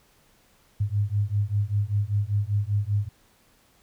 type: beating tone pair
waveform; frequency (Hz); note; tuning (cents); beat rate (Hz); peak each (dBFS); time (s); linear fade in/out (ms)
sine; 100.2 / 105.3; G2 / G#2; +38 / +24; 5.1; -25; 0.8-3.09; 10
effects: pink hiss -61 dBFS RMS until 3.82 s